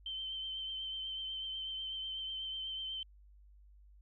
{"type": "tone with vibrato", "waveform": "sine", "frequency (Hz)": 3100, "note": "G7", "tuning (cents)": -20, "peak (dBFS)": -38, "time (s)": [0.06, 3.03], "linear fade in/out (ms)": 2, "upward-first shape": "triangle", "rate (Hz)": 8.1, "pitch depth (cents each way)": 27, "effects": ["added 50 Hz sine -57 dBFS peak until 4.01 s"]}